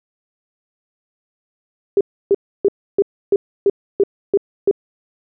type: tone bursts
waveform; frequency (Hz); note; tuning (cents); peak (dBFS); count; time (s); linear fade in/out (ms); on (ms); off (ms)
sine; 398.9; G4; +30; -9; 9; 1.97-4.712; 2; 38; 300
effects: none